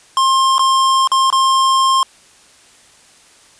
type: tone with dropouts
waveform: square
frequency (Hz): 1062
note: C6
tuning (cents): +25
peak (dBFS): -11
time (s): 0.17-2.03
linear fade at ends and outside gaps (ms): 1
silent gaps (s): 0.582-0.593 / 1.074-1.117 / 1.302-1.326
effects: white hiss -47 dBFS RMS until 3.59 s + resampled to 22050 Hz